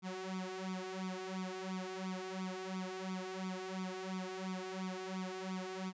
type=tone with flanger; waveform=sawtooth; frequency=187 Hz; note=F#3; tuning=19 cents sharp; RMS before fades=-42 dBFS; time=0.02-5.93 s; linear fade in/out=50 ms; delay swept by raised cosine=0.84 to 2.84 ms; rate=2.9 Hz; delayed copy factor=+0.85; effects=resampled to 16000 Hz